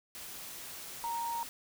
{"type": "tone in noise", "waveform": "sine", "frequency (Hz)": 933, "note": "A#5", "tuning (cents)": 1, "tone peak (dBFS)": -33, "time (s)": [1.04, 1.43], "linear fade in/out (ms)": 0, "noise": "white", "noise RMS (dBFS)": -45, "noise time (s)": [0.15, 1.49], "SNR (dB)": 9, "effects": []}